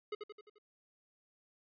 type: tone with echo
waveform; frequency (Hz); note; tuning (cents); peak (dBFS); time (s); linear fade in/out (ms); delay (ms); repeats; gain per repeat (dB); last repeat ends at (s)
square; 420.7; G#4; +22; -37; 0.12-0.15; 5; 87; 5; -5; 0.585
effects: resampled to 11025 Hz